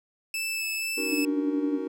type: tone with vibrato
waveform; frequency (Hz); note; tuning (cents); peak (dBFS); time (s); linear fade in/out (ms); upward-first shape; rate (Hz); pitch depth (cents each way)
sawtooth; 2628; E7; -6; -25; 0.34-1.25; 2; sine; 2.1; 9
type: chord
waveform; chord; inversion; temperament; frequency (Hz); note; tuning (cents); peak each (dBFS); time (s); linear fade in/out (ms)
triangle; D# minor seventh; third; just; 280 / 311.1 / 373.4 / 466.7; C#4 / D#4 / F#4 / A#4; +18 / 0 / +16 / +2; -33; 0.97-1.88; 10
type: tone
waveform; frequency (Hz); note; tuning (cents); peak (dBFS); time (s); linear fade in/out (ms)
sine; 291.2; D4; -15; -25; 1.12-1.78; 10
effects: none